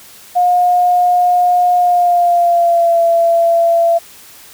sine tone with pitch glide, 715 to 674.9 Hz, F5 to E5, +41 to +41 cents, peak -8 dBFS, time 0.35-3.99 s, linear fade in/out 20 ms, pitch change -100 cents, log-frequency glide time 1.76-3.01 s, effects white hiss -39 dBFS RMS until 4.53 s

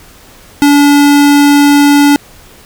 square tone, 287.5 Hz, D4, 37 cents flat, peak -4 dBFS, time 0.62-2.16 s, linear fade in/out 0 ms, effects pink hiss -38 dBFS RMS until 2.65 s

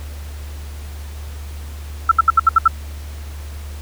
sine tone bursts, 1331 Hz, E6, 16 cents sharp, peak -6 dBFS, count 7, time 2.09-2.679 s, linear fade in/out 5 ms, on 25 ms, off 69 ms, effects added 73 Hz sine -28 dBFS peak until 3.81 s + pink hiss -41 dBFS RMS until 3.81 s

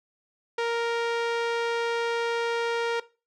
sawtooth tone with low-pass filter, 466.5 Hz, A#4, 1 cent sharp, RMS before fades -27 dBFS, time 0.58-3 s, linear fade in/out 5 ms, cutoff 4000 Hz, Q 0.73, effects noise-tail reverb RT60 0.3 s tail -18 dB re dry

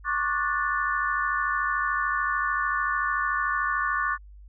sine chord, D major seventh, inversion third, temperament just, 1101.2 / 1174.7 / 1468.3 / 1762 Hz, C#6 / D6 / F#6 / A6, -12 / 0 / -14 / +2 cents, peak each -29 dBFS, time 0.04-4.18 s, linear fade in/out 50 ms, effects added 50 Hz sine -44 dBFS peak until 4.48 s

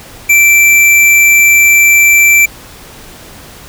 square tone, 2340 Hz, D7, 7 cents flat, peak -4 dBFS, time 0.29-2.46 s, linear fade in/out 10 ms, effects pink hiss -33 dBFS RMS until 3.68 s

